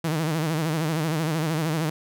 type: tone with vibrato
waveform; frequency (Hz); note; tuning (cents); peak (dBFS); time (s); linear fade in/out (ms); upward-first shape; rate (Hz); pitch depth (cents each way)
sawtooth; 158.2; D#3; +29; -19; 0.04-1.9; 5; sine; 13; 100
effects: none